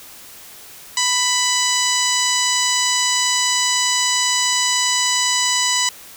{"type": "harmonic tone", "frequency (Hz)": 993, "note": "B5", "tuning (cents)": 9, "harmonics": [1, 2, 3, 4, 5, 6, 7, 8], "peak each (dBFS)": [-24, -24, -24, -24, -24, -24, -24, -24], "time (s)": [0.97, 5.89], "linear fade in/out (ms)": 2, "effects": ["white hiss -40 dBFS RMS until 6.16 s"]}